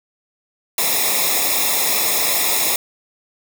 white noise with comb filter, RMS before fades -18 dBFS, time 0.78-2.76 s, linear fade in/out 2 ms, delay 0.66 ms, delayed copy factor -0.85, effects none

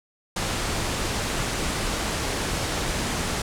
pink low-pass noise, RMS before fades -27 dBFS, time 0.36-3.42 s, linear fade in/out 5 ms, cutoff 9700 Hz, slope 24 dB/octave, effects none

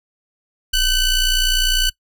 sawtooth ring-modulated tone, 1500 Hz, F#6, 23 cents sharp, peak -8 dBFS, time 0.73-1.9 s, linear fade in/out 10 ms, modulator 1470 Hz, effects noise-tail reverb RT60 0.1 s tail -23 dB re dry

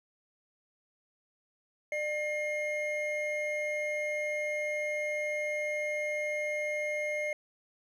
triangle tone pair together, 600 / 2134 Hz, D5 / C7, +37 / +34 cents, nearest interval octave + minor seventh, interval 2197 cents, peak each -31 / -32 dBFS, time 1.92-7.33 s, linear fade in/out 2 ms, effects none

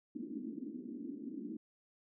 white band-pass noise, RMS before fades -44 dBFS, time 0.15-1.57 s, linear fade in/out 5 ms, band 220 to 310 Hz, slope 48 dB/octave, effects none

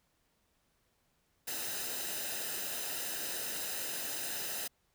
white noise with comb filter, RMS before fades -38 dBFS, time 1.47-4.68 s, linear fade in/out 10 ms, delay 0.89 ms, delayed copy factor -0.6, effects pink hiss -75 dBFS RMS until 4.94 s

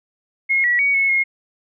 sine tone with pitch steps, 2158 / 1935 / 2250 / 2194 / 2152 Hz, C#7 / B6 / C#7 / C#7 / C7, -47 / -36 / +25 / -18 / +48 cents, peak -14 dBFS, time 0.49-1.24 s, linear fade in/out 20 ms, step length 150 ms, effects none

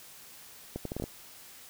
accelerating click train, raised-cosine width 2 ms, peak -21 dBFS, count 7, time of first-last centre 0.76-1.04 s, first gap 93 ms, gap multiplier 0.71, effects white hiss -51 dBFS RMS until 1.69 s

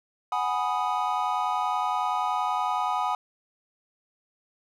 triangle chord, G# minor seventh, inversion third, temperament equal, 740 / 830.6 / 987.8 / 1244.5 Hz, F#5 / G#5 / B5 / D#6, 0 / 0 / 0 / 0 cents, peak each -28 dBFS, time 0.32-3.15 s, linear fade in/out 2 ms, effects none

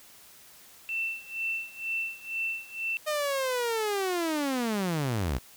sine tone with tremolo, 2679 Hz, E7, 27 cents sharp, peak -27 dBFS, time 0.89-2.97 s, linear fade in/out 0 ms, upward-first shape sine, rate 2.1 Hz, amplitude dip 90%
sawtooth linear sweep, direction down, 617 to 55 Hz, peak -23 dBFS, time 3.06-5.39 s, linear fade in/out 20 ms
effects white hiss -53 dBFS RMS until 5.56 s

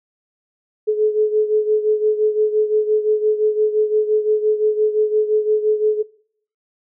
sine beating tone pair, 426.6 / 432.4 Hz, G#4 / A4, +46 / -30 cents, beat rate 5.8 Hz, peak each -15 / -21 dBFS, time 0.87-6.03 s, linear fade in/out 20 ms, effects noise-tail reverb RT60 0.6 s tail -21 dB re dry

